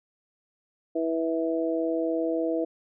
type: harmonic tone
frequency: 163.4 Hz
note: E3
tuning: 15 cents flat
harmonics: 2 / 3 / 4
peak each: -27 / -29 / -30 dBFS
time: 0.95-2.65 s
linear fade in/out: 10 ms
effects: none